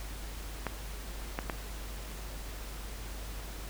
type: clicks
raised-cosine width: 0.5 ms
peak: -17 dBFS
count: 3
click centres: 0.667 / 1.389 / 1.498 s
effects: added 50 Hz sine -40 dBFS peak until 3.69 s + pink hiss -46 dBFS RMS until 3.69 s